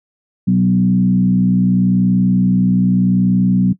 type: tone with frequency modulation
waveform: sine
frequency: 186.6 Hz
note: F#3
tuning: 15 cents sharp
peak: -9 dBFS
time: 0.47-3.73 s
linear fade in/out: 10 ms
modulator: 60.8 Hz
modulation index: 0.79
effects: noise-tail reverb RT60 0.1 s tail -17 dB re dry + high-pass 100 Hz 12 dB/octave